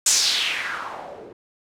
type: noise with low-pass filter sweep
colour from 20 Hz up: blue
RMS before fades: -24 dBFS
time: 0.06-1.33 s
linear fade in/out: 5 ms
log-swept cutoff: 7500 to 360 Hz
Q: 3.1
effects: none